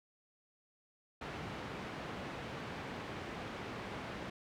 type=band-pass noise; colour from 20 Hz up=pink; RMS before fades=-44 dBFS; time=1.21-4.3 s; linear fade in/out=5 ms; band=100 to 2600 Hz; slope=12 dB/octave; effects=none